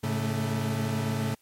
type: tone cluster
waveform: 40% pulse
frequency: 107.1 / 138 / 221.5 Hz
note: A2 / C#3 / A3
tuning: -46 / -7 / +12 cents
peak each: -30 dBFS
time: 0.03-1.35 s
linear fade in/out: 10 ms
effects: white hiss -66 dBFS RMS until 1.41 s + MP3 64 kbps